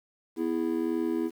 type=chord; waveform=triangle; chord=E major; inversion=second; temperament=just; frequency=247.2 / 329.6 / 412 Hz; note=B3 / E4 / G#4; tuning=+2 / 0 / -14 cents; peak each=-30 / -26 / -32 dBFS; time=0.36-1.31 s; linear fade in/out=50 ms; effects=9-bit